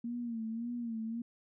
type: tone with vibrato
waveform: sine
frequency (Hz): 231.6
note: A#3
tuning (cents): -11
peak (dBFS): -35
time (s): 0.04-1.22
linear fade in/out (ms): 5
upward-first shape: sine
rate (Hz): 1.8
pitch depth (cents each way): 74
effects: none

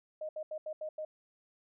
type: tone bursts at uneven times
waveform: sine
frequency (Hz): 619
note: D#5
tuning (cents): -9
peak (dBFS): -36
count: 6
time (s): 0.21-0.29 / 0.36-0.43 / 0.51-0.58 / 0.66-0.73 / 0.81-0.89 / 0.98-1.05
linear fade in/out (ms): 5
effects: none

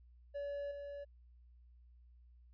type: tone with level steps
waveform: triangle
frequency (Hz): 570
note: C#5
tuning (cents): +48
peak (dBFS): -37 / -42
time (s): 0.34-1.05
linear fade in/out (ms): 20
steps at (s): 0.71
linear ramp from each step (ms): 5
effects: added 60 Hz sine -59 dBFS peak until 2.53 s + resampled to 11025 Hz

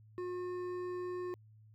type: tone with hard clipping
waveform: sine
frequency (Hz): 359.7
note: F#4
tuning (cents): -49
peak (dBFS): -39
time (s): 0.18-1.34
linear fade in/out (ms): 0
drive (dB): 9
effects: added 108 Hz sine -57 dBFS peak until 1.74 s

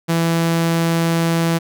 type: tone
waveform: sawtooth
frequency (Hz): 166.3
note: E3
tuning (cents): +16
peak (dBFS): -11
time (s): 0.08-1.59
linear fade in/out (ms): 20
effects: none

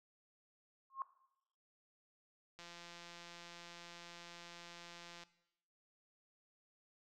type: tone with exponential growth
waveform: sine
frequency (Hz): 1075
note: C6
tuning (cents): +47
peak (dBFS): -34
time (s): 0.9-1.02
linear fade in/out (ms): 1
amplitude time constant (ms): 26
type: click train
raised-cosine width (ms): 0.2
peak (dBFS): -36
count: 456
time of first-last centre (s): 2.59-5.235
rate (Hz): 172
effects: noise-tail reverb RT60 0.8 s tail -17 dB re dry

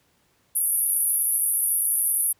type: band-pass noise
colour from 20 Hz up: pink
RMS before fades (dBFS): -23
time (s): 0.55-2.33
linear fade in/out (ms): 10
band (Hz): 10000 to 12000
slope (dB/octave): 96
effects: pink hiss -65 dBFS RMS until 2.39 s + high-pass 60 Hz 12 dB/octave

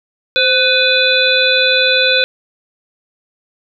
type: harmonic tone with a mistuned harmonic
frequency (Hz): 499.3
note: B4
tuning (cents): +19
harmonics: 1 / 3 / 5 / 7 / 8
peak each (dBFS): -16 / -16 / -16 / -16 / -16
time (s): 0.36-2.24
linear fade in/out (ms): 0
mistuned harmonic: 1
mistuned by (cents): +66
effects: none

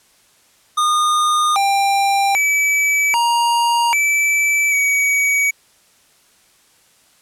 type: tone with pitch steps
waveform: square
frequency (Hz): 1222 / 793 / 2297 / 941 / 2314 / 2264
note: D#6 / G5 / D7 / A#5 / D7 / C#7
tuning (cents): -32 / +20 / -39 / +16 / -26 / +36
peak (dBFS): -14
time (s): 0.77-5.51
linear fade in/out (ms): 10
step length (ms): 790
effects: white hiss -54 dBFS RMS until 7.21 s + low-pass 11000 Hz 12 dB/octave

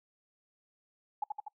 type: tone with echo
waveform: sine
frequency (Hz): 836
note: G#5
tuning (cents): +11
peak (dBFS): -29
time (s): 1.22-1.24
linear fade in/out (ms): 5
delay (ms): 81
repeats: 3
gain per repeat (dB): -3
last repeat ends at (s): 1.483
effects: noise-tail reverb RT60 0.1 s tail -23 dB re dry

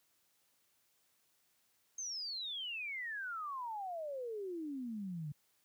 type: exponential sweep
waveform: sine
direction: down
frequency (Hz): 6450 to 142.8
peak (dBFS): -39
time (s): 1.98-5.32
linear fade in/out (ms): 5
effects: white hiss -75 dBFS RMS until 5.64 s + high-pass 60 Hz 12 dB/octave

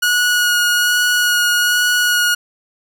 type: tone with vibrato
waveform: sawtooth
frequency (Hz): 1452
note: F#6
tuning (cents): -33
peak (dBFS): -9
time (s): 0.02-2.35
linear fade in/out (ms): 10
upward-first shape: sine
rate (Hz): 1.2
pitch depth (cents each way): 12
effects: none

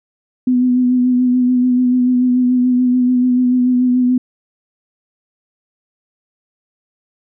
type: tone with vibrato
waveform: sine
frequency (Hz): 250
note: B3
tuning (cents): +21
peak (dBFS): -10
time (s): 0.47-4.18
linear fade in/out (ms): 5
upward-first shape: sine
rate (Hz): 6.9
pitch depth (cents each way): 24
effects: none

